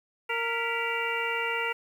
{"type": "harmonic tone with a mistuned harmonic", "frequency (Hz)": 463.4, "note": "A#4", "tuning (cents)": -10, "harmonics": [1, 2, 3, 4, 5, 6], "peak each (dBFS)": [-34, -34, -34, -34, -34, -34], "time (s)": [0.29, 1.73], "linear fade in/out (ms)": 10, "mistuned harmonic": 4, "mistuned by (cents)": 100, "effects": ["9-bit"]}